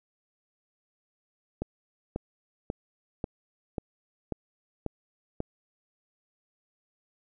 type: click train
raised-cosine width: 2 ms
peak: -17 dBFS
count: 8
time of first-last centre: 1.62-5.404 s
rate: 1.85 Hz
effects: none